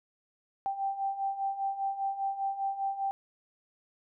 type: beating tone pair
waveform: sine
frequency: 781 / 786 Hz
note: G5 / G5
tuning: -7 / +4 cents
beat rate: 5 Hz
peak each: -36 / -31 dBFS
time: 0.66-3.11 s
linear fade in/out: 0 ms
effects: none